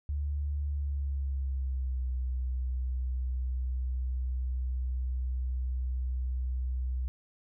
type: tone with pitch glide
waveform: sine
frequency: 72.2 to 63.22 Hz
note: D2 to B1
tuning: -29 to +41 cents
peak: -29 dBFS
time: 0.09-7.08 s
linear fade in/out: 0 ms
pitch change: -230 cents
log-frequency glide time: 0.67-2.05 s
effects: none